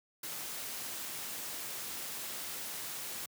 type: noise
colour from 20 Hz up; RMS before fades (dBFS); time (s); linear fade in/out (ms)
white; -41; 0.23-3.26; 5
effects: high-pass 100 Hz 12 dB/octave